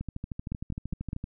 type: two click trains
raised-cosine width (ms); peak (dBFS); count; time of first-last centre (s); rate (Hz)
5; -20 / -22; 4 / 17; 0.52-1.131 / 0.01-1.241; 4.91 / 13
effects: none